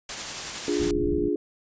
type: noise with tremolo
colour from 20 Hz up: white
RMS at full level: -31 dBFS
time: 0.09-0.91 s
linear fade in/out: 2 ms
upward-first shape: sine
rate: 11 Hz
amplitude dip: 25%
type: chord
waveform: sine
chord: D diminished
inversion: none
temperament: equal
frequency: 293.7 / 349.2 / 415.3 Hz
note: D4 / F4 / Ab4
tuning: 0 / 0 / 0 cents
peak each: -27 dBFS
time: 0.68-1.36 s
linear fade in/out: 2 ms
type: low-pass noise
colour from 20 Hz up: pink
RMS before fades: -32 dBFS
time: 0.79-1.29 s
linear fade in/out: 10 ms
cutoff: 330 Hz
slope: 48 dB/octave
effects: resampled to 16000 Hz